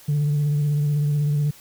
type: tone with vibrato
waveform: sine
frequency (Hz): 146.83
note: D3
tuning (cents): 0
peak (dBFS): -16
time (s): 0.08-1.51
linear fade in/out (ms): 10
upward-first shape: triangle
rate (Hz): 16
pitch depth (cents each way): 37
effects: tanh soft clip ceiling -16 dBFS + white hiss -48 dBFS RMS until 1.6 s